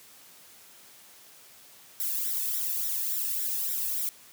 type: noise with flanger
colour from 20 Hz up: violet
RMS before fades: -30 dBFS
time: 2-4.09 s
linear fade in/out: 0 ms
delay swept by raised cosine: 0.53 to 1.16 ms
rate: 3.5 Hz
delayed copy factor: +1
effects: white hiss -53 dBFS RMS until 4.32 s + high-pass 100 Hz 12 dB/octave